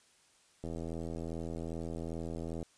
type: click train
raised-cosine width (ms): 2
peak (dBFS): -27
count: 165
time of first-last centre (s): 0.64-2.628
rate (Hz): 82.5
effects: white hiss -66 dBFS RMS until 2.77 s + resampled to 22050 Hz